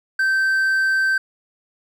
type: tone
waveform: triangle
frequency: 1554 Hz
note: G6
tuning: 16 cents flat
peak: -14 dBFS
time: 0.19-1.18 s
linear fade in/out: 5 ms
effects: none